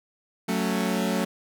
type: chord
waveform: sawtooth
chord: F# minor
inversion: none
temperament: equal with one note detuned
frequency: 185 / 221.7 / 277.2 Hz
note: F#3 / A3 / C#4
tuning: 0 / +13 / 0 cents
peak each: -23 / -23 / -27 dBFS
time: 0.48-1.25 s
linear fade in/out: 10 ms
effects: none